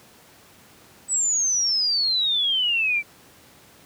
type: exponential sweep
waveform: sine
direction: down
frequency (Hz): 8020 to 2300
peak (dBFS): -19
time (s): 1.08-3.03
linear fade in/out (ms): 50
effects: pink hiss -51 dBFS RMS until 3.85 s + high-pass 100 Hz 12 dB/octave